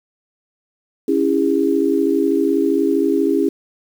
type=chord; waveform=sine; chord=C# minor; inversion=none; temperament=equal with one note detuned; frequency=277.2 / 329.6 / 405.4 Hz; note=C#4 / E4 / G#4; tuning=0 / 0 / -42 cents; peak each=-18 dBFS; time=1.08-3.49 s; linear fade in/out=5 ms; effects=7-bit